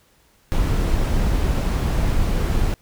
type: noise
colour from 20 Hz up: brown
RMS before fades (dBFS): -19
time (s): 0.52-2.74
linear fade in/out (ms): 0
effects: pink hiss -58 dBFS RMS until 2.81 s